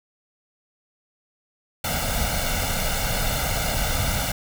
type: noise with comb filter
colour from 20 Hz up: pink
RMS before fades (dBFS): -24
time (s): 1.84-4.32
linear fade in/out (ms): 5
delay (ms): 1.4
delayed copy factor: +0.8
effects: none